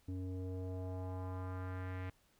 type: tone with low-pass filter sweep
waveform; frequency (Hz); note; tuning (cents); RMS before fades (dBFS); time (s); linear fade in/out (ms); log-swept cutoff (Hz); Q
square; 92.5; F#2; 0; -42; 0.08-2.1; 5; 310 to 2200; 2.1
effects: pink hiss -72 dBFS RMS until 2.39 s